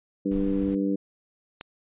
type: harmonic tone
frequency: 98 Hz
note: G2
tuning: in tune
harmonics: 2 / 3 / 4 / 5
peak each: -27 / -25 / -35 / -33 dBFS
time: 0.25-0.96 s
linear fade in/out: 10 ms
type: noise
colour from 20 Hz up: brown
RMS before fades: -37 dBFS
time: 0.31-0.75 s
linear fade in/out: 5 ms
type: click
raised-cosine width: 0.2 ms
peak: -19 dBFS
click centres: 1.611 s
effects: resampled to 8000 Hz